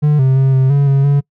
triangle tone with pitch steps, 149.2 / 132.1 / 134 / 131.9 / 141.3 / 137.7 / 142.1 Hz, D3 / C3 / C3 / C3 / C#3 / C#3 / C#3, +28 / +17 / +42 / +14 / +34 / -11 / +43 cents, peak -6 dBFS, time 0.02-1.21 s, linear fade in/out 20 ms, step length 170 ms, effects noise-tail reverb RT60 0.1 s tail -25 dB re dry

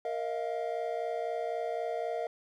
triangle chord, Bb suspended fourth, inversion none, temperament equal with one note detuned, 466.2 / 634.6 / 698.5 Hz, Bb4 / Eb5 / F5, 0 / +34 / 0 cents, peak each -34 dBFS, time 0.05-2.27 s, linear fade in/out 2 ms, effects none

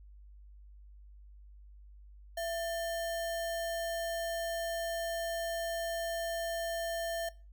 sine tone with sample-and-hold, 670 Hz, E5, 28 cents sharp, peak -33 dBFS, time 2.37-7.29 s, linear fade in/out 5 ms, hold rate 2450 Hz, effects noise-tail reverb RT60 0.3 s tail -20 dB re dry + added 50 Hz sine -51 dBFS peak until 7.52 s

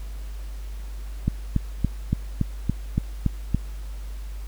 click train, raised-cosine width 5 ms, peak -8 dBFS, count 9, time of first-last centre 1.28-3.546 s, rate 3.53 Hz, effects added 50 Hz sine -31 dBFS peak until 4.47 s + pink hiss -50 dBFS RMS until 4.47 s

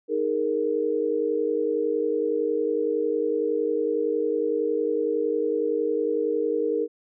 sine chord, D# suspended fourth, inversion none, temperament equal, 311.1 / 415.3 / 466.2 Hz, D#4 / G#4 / A#4, 0 / 0 / 0 cents, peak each -29 / -27 / -24 dBFS, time 0.08-6.88 s, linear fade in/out 50 ms, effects none

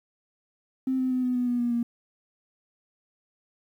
triangle tone with pitch steps, 261.6 / 257.8 / 254.2 / 250.5 / 246.9 / 243.4 / 239.9 / 236.4 Hz, C4 / C4 / C4 / B3 / B3 / B3 / A#3 / A#3, 0 / -26 / -50 / +25 / 0 / -25 / +50 / +24 cents, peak -19 dBFS, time 0.87-1.83 s, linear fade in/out 5 ms, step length 120 ms, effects tanh soft clip ceiling -21 dBFS + 10-bit

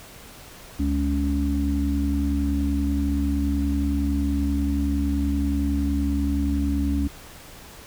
harmonic tone, 70.6 Hz, C#2, 32 cents sharp, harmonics 1 / 3 / 4, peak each -23 / -29 / -24 dBFS, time 0.79-7.08 s, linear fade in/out 10 ms, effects pink hiss -44 dBFS RMS until 7.86 s

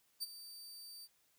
sawtooth tone with ADSR envelope, 4635 Hz, D8, 24 cents flat, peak -33 dBFS, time 0.2-1.08 s, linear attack 28 ms, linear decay 26 ms, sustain -14 dB, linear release 40 ms, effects white hiss -74 dBFS RMS until 1.38 s

